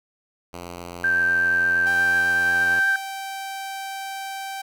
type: tone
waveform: 5% pulse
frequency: 87.31 Hz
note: F2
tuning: in tune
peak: -23 dBFS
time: 0.53-2.8 s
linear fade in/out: 5 ms
type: tone with vibrato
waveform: sine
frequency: 1568 Hz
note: G6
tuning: in tune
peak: -17 dBFS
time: 1.04-2.96 s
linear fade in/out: 2 ms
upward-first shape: sine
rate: 8.3 Hz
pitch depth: 10 cents each way
type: tone with pitch glide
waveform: sawtooth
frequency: 785 to 778.7 Hz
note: G5 to G5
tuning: +2 to -12 cents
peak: -26 dBFS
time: 1.86-4.62 s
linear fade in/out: 10 ms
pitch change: -14 cents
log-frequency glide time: 2.41-2.66 s
effects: none